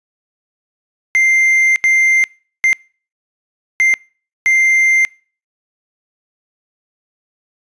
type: tone bursts at uneven times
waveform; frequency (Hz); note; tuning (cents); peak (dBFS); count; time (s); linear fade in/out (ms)
triangle; 2093; C7; 0; -7; 5; 1.15-1.76 / 1.84-2.24 / 2.64-2.73 / 3.8-3.94 / 4.46-5.05; 0
effects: noise-tail reverb RT60 0.4 s tail -26 dB re dry + resampled to 22050 Hz